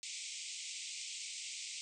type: band-pass noise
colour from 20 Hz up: white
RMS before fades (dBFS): -45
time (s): 0.03-1.81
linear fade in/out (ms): 0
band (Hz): 2100 to 8400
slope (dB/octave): 96
effects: none